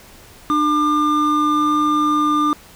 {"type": "tone pair together", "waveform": "triangle", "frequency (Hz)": [299.9, 1199.6], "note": ["D4", "D6"], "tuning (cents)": [36, 36], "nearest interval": "2 octaves", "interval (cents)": 2400, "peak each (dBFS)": [-16, -14], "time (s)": [0.5, 2.53], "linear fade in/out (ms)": 0, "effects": ["pink hiss -44 dBFS RMS until 2.75 s"]}